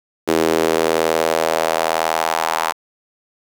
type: tone with high-pass filter sweep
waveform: sawtooth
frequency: 81 Hz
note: E2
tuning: 30 cents flat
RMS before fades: -18 dBFS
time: 0.27-2.73 s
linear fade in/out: 20 ms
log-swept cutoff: 360 to 920 Hz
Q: 2.4
effects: 7-bit